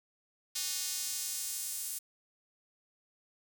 square tone with high-pass filter sweep, 166.2 Hz, E3, 15 cents sharp, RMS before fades -37 dBFS, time 0.55-1.99 s, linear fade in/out 10 ms, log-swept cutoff 5000 to 9200 Hz, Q 1.1, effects none

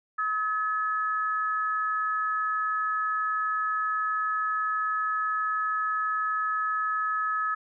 sine tone pair together, 1280.7 / 1713 Hz, D#6 / A6, +50 / -47 cents, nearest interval perfect fourth, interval 503 cents, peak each -26 / -31 dBFS, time 0.18-7.55 s, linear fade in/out 10 ms, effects none

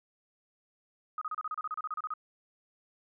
sine tone bursts, 1254 Hz, D#6, 13 cents sharp, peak -32 dBFS, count 15, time 1.18-2.138 s, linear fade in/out 2 ms, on 34 ms, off 32 ms, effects none

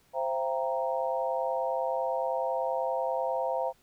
sine chord, C dominant seventh, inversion none, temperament equal with one note detuned, 523.3 / 673.9 / 784 / 932.3 Hz, C5 / E5 / G5 / Bb5, 0 / +38 / 0 / 0 cents, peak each -31 / -32 / -35 / -34 dBFS, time 0.13-3.73 s, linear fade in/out 50 ms, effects pink hiss -65 dBFS RMS until 3.82 s

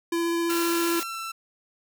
square tone with vibrato, 338 Hz, E4, 43 cents sharp, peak -24 dBFS, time 0.12-1 s, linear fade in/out 5 ms, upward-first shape sine, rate 15 Hz, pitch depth 8 cents each way
sawtooth tone with pitch glide, 1366 to 1337.1 Hz, F6 to E6, -39 to +24 cents, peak -28 dBFS, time 0.49-1.32 s, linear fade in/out 10 ms, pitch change -37 cents, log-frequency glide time 0.91-1.18 s
white high-pass noise, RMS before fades -33 dBFS, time 0.5-1.03 s, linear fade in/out 0 ms, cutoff 200 Hz, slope 24 dB/octave
effects none

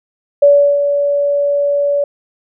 sine tone with ADSR envelope, 572 Hz, D5, 46 cents flat, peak -3 dBFS, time 0.42-2.04 s, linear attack 8 ms, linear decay 350 ms, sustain -8 dB, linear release 3 ms, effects none

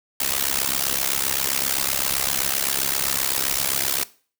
white noise with amplitude modulation, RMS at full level -19 dBFS, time 0.2-4.04 s, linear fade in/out 5 ms, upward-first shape sine, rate 67.7 Hz, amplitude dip 95%, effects noise-tail reverb RT60 0.4 s tail -19 dB re dry

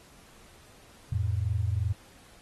sine tone pair together, 87.3 / 110.12 Hz, F2 / A2, 0 / +2 cents, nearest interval major third, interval 402 cents, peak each -28 / -28 dBFS, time 1.12-1.93 s, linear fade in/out 5 ms, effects pink hiss -56 dBFS RMS until 2.41 s + AAC 32 kbps

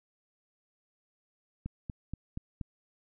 click train, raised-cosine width 5 ms, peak -24 dBFS, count 5, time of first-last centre 1.66-2.612 s, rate 4.2 Hz, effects none

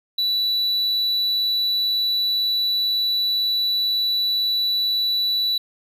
triangle tone, 3951 Hz, B7, in tune, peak -17 dBFS, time 0.18-5.58 s, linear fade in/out 5 ms, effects none

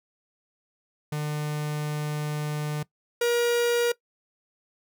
45% pulse tone pair in turn, 150 / 476.2 Hz, D3 / A#4, +37 / +37 cents, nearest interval octave + minor sixth, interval 2000 cents, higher second, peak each -27 / -21 dBFS, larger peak second, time 1.12-2.83 / 3.21-3.92 s, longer first, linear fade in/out 5 ms, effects noise-tail reverb RT60 0.1 s tail -20 dB re dry

